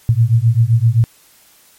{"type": "beating tone pair", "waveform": "sine", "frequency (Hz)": [111.5, 119.2], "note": ["A2", "A#2"], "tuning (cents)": [23, 39], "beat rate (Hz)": 7.7, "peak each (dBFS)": -12, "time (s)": [0.09, 1.04], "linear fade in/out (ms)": 0, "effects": ["white hiss -49 dBFS RMS until 1.78 s", "MP3 64 kbps"]}